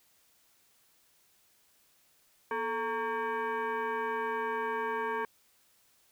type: tone with frequency modulation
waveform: sine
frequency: 241.7 Hz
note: B3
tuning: 37 cents flat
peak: -30 dBFS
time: 2.51-5.25 s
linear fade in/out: 2 ms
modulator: 682 Hz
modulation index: 2.1
effects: white hiss -67 dBFS RMS until 6.11 s